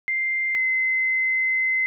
sine tone pair in turn, 2093 / 2056 Hz, C7 / C7, 0 / -31 cents, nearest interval unison, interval 31 cents, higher first, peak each -21 / -19 dBFS, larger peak second, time 0.08-0.55 / 0.55-1.86 s, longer second, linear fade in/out 0 ms, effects none

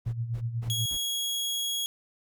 brown noise bursts, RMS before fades -42 dBFS, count 4, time 0.05-0.978 s, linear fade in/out 20 ms, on 82 ms, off 200 ms
sine tone with tremolo, 116.54 Hz, A#2, in tune, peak -26 dBFS, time 0.06-0.86 s, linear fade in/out 5 ms, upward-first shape sine, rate 8.2 Hz, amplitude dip 65%
sawtooth tone, 3319 Hz, G#7, 2 cents flat, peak -25 dBFS, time 0.7-1.86 s, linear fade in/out 0 ms
effects none

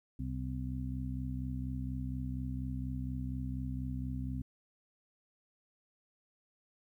harmonic tone, 64.2 Hz, C2, 32 cents flat, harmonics 1 / 2 / 3 / 4, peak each -39 / -39 / -47 / -41 dBFS, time 0.19-4.42 s, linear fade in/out 5 ms, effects 12-bit

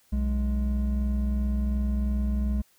triangle tone pair together, 62 / 208.8 Hz, B1 / G#3, +7 / +10 cents, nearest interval octave + major sixth, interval 2103 cents, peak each -22 / -28 dBFS, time 0.12-2.62 s, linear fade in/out 10 ms, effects white hiss -63 dBFS RMS until 2.78 s

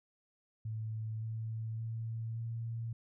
sine tone with pitch steps, 110 / 111.6 / 113.22 / 114.87 Hz, A2 / A2 / A2 / A#2, 0 / +25 / +50 / -25 cents, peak -36 dBFS, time 0.65-2.93 s, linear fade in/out 5 ms, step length 570 ms, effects none

